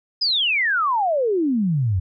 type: exponential sweep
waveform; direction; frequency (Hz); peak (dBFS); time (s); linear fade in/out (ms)
sine; down; 5130 to 86.3; -17; 0.21-2; 10
effects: none